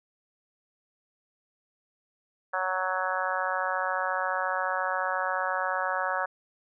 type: harmonic tone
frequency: 185.7 Hz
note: F#3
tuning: 7 cents sharp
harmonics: 3 / 4 / 5 / 6 / 7 / 8 / 9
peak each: -34 / -34 / -34 / -34 / -34 / -34 / -34 dBFS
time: 2.53-6.26 s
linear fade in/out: 10 ms
effects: none